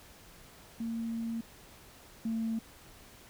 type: tone pair in turn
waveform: sine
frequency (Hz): 228.7 / 225.2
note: A#3 / A3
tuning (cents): -33 / +40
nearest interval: unison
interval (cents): 27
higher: first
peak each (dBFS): -32 / -29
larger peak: second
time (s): 0.8-1.41 / 2.25-2.59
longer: first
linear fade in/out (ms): 5
effects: tanh soft clip ceiling -26 dBFS + pink hiss -55 dBFS RMS until 3.29 s